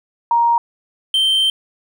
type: tone pair in turn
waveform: sine / triangle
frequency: 938 / 3124 Hz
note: A#5 / G7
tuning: +11 / -7 cents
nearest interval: octave + major sixth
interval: 2082 cents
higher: second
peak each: -11 dBFS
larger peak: neither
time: 0.31-0.58 / 1.14-1.5 s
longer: second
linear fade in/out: 2 ms
effects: none